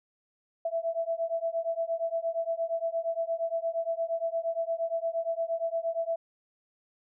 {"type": "beating tone pair", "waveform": "sine", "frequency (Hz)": [659.3, 667.9], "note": ["E5", "E5"], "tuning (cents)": [0, 23], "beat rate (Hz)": 8.6, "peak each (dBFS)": -31, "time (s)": [0.65, 6.16], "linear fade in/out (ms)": 5, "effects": []}